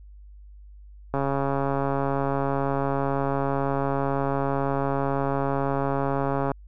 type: click train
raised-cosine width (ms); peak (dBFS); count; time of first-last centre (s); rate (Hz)
1; -12; 743; 1.14-6.517; 138
effects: added 50 Hz sine -43 dBFS peak until 6.67 s